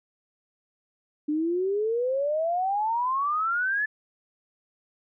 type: exponential sweep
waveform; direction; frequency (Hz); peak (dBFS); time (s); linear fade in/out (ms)
sine; up; 293.7 to 1747; -23; 1.28-3.86; 10
effects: none